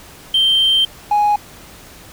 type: tone pair in turn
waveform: triangle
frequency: 3136 / 830.6 Hz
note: G7 / G#5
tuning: 0 / 0 cents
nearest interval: octave + major seventh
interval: 2300 cents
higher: first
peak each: -8 dBFS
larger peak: neither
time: 0.34-0.85 / 1.11-1.36 s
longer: first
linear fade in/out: 5 ms
effects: tanh soft clip ceiling -7 dBFS + pink hiss -40 dBFS RMS until 2.12 s